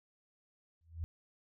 sine tone with exponential growth, 82.41 Hz, E2, in tune, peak -32 dBFS, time 0.81-1.04 s, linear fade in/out 0 ms, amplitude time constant 48 ms, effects none

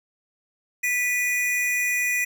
square tone pair together, 1973.8 / 2459 Hz, B6 / D#7, -2 / -21 cents, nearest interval major third, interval 381 cents, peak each -25 dBFS, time 0.83-2.25 s, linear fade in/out 10 ms, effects none

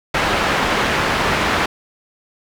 white low-pass noise, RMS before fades -18 dBFS, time 0.14-1.66 s, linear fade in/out 5 ms, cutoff 1900 Hz, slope 12 dB/octave, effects none

